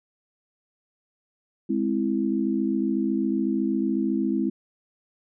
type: chord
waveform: sine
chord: Ab augmented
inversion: none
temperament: equal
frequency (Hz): 207.7 / 261.6 / 329.6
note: Ab3 / C4 / E4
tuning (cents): 0 / 0 / 0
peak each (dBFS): -26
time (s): 1.69-4.5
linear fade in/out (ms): 10
effects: none